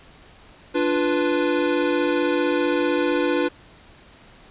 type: chord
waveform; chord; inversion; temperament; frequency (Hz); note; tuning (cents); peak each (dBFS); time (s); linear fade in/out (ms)
square; B diminished; first; equal; 293.7 / 349.2 / 493.9; D4 / F4 / B4; 0 / 0 / 0; -24; 0.74-3.49; 20
effects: pink hiss -49 dBFS RMS until 4.5 s + resampled to 8000 Hz